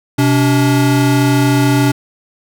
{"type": "tone pair together", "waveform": "square", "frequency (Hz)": [127.6, 286.5], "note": ["C3", "D4"], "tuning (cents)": [-43, -43], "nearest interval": "octave + major second", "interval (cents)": 1400, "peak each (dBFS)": -13, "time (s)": [0.18, 1.92], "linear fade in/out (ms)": 10, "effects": []}